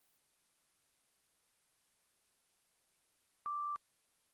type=tone with amplitude modulation; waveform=sine; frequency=1174.7 Hz; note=D6; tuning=in tune; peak=-35 dBFS; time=3.46-3.76 s; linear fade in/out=0 ms; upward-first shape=sine; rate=87 Hz; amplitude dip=30%; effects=white hiss -75 dBFS RMS until 4.33 s + Opus 24 kbps